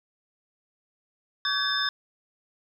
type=tone cluster; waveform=sine; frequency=1139 / 1547 / 1680 / 3594 / 5190 Hz; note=C#6 / G6 / G#6 / A7 / E8; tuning=+47 / -23 / +19 / +36 / -28 cents; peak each=-32 / -31 / -31 / -28 / -31 dBFS; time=1.45-1.89 s; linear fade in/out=2 ms; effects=9-bit